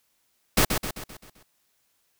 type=noise with echo; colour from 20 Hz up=pink; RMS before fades=-19 dBFS; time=0.57-0.65 s; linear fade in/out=5 ms; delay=130 ms; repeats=6; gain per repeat=-6 dB; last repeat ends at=1.43 s; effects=white hiss -70 dBFS RMS until 2.19 s